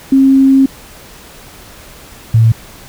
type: tone pair in turn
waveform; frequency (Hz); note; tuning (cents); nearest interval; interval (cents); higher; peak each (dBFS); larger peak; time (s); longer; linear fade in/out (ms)
sine; 268.8 / 113.02; C4 / A2; +47 / +47; octave + minor third; 1500; first; -4; neither; 0.12-0.66 / 2.34-2.52; first; 5
effects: pink hiss -36 dBFS RMS until 2.88 s